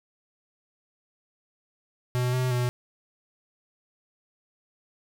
square tone with pitch steps, 124.4 / 127.4 / 123.4 Hz, B2 / C3 / B2, +13 / -46 / -1 cents, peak -24 dBFS, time 2.15-2.69 s, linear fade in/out 0 ms, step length 180 ms, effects none

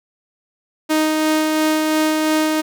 sawtooth tone with tremolo, 311.1 Hz, D#4, in tune, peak -10 dBFS, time 0.89-2.62 s, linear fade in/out 20 ms, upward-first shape sine, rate 2.9 Hz, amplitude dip 25%, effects none

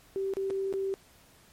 sine tone with dropouts, 388.2 Hz, G4, 17 cents flat, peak -28 dBFS, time 0.16-0.94 s, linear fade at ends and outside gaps 0 ms, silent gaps 0.337-0.369 / 0.501-0.506 / 0.727-0.738 s, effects pink hiss -59 dBFS RMS until 1.52 s + MP3 64 kbps

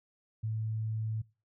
sine tone, 110 Hz, A2, in tune, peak -31 dBFS, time 0.43-1.22 s, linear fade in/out 10 ms, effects noise-tail reverb RT60 0.3 s tail -21 dB re dry

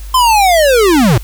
square linear sweep, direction down, 1046.5 to 100.5 Hz, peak -7 dBFS, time 0.14-1.18 s, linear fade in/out 5 ms, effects added 50 Hz sine -24 dBFS peak until 1.23 s + white hiss -39 dBFS RMS until 1.23 s

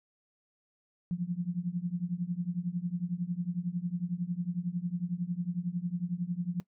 sine tone with tremolo, 176 Hz, F3, 14 cents sharp, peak -26 dBFS, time 1.11-6.6 s, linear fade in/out 0 ms, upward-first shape triangle, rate 11 Hz, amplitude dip 95%, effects noise-tail reverb RT60 0.1 s tail -19 dB re dry

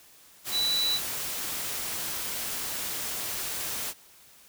sine tone in noise, 3951 Hz, B7, in tune, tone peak -24 dBFS, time 0.51-1 s, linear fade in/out 50 ms, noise white, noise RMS -33 dBFS, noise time 0.44-3.94 s, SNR +6 dB, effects white hiss -55 dBFS RMS until 4.48 s

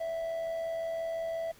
triangle tone with amplitude modulation, 659.3 Hz, E5, in tune, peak -28 dBFS, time 0-1.52 s, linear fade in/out 10 ms, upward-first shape sine, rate 85.7 Hz, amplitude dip 40%, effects pink hiss -58 dBFS RMS until 1.59 s

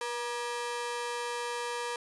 sawtooth ring-modulated tone, 717 Hz, F5, 45 cents sharp, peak -26 dBFS, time 0.01-1.96 s, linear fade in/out 2 ms, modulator 235 Hz, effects resampled to 24000 Hz

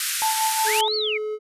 white band-pass noise, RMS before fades -26 dBFS, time 0-0.81 s, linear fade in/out 2 ms, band 1300 to 13000 Hz, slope 48 dB/octave
sine tone with tremolo, 880 Hz, A5, in tune, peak -19 dBFS, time 0.22-0.88 s, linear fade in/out 0 ms, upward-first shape sine, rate 5.5 Hz, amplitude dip 55%
triangle tone, 427.9 Hz, A4, 48 cents flat, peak -23 dBFS, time 0.64-1.39 s, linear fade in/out 50 ms
sine linear two-way sweep, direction up then down, 1507 to 4521 to 2057 Hz, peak -23 dBFS, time 0.66-1.18 s, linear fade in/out 10 ms, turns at 0.95 s
effects resampled to 32000 Hz

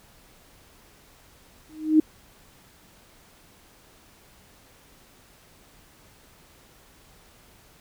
sine tone with exponential growth, 311.1 Hz, D#4, in tune, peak -10 dBFS, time 1.69-2 s, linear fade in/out 5 ms, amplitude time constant 67 ms, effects pink hiss -55 dBFS RMS until 7.8 s

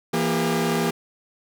sawtooth tone cluster, 167.2 / 235.1 / 402.4 Hz, E3 / A#3 / G4, +25 / +15 / +45 cents, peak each -21 dBFS, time 0.13-0.91 s, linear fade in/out 10 ms, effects none

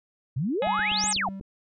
sine exponential two-way sweep, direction up then down, 115.2 to 8750 to 621 Hz, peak -24 dBFS, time 0.36-1.29 s, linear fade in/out 10 ms, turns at 1.1 s
triangle tone with tremolo, 194 Hz, G3, 18 cents flat, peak -31 dBFS, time 0.62-1.4 s, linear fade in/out 2 ms, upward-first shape triangle, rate 3.2 Hz, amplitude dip 50%
harmonic tone, 421.1 Hz, G#4, 24 cents sharp, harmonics 2 / 3 / 4 / 5 / 6 / 7 / 8 / 9, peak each -30 / -38 / -40 / -39 / -40 / -43 / -44 / -43 dBFS, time 0.62-1.13 s, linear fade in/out 2 ms
click train, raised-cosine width 3 ms, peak -27 dBFS, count 7, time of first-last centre 0.67-1.411 s, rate 8.1 Hz
effects none

